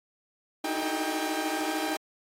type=tone cluster; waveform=sawtooth; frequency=305.5 / 318.8 / 373.6 / 434.8 / 794 Hz; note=D#4 / D#4 / F#4 / A4 / G5; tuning=-32 / +42 / +17 / -21 / +22 cents; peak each=-30 / -29 / -36 / -36 / -29 dBFS; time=0.64-1.97 s; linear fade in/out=5 ms; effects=AAC 48 kbps